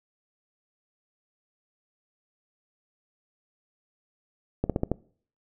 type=slowing click train; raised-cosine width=2 ms; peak=-11 dBFS; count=5; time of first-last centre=4.64-4.916 s; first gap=57 ms; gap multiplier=1.13; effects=noise-tail reverb RT60 0.5 s tail -22 dB re dry